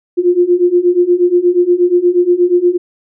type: beating tone pair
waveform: sine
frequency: 349.2 / 357.6 Hz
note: F4 / F4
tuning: 0 / +41 cents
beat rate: 8.4 Hz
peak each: -12 / -10 dBFS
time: 0.17-2.78 s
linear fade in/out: 20 ms
effects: none